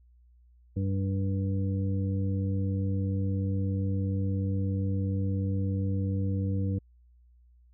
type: harmonic tone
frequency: 97 Hz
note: G2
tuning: 18 cents flat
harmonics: 1 / 2 / 3 / 5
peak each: -27 / -33 / -37 / -41 dBFS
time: 0.76-6.79 s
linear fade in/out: 10 ms
effects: added 60 Hz sine -56 dBFS peak until 7.73 s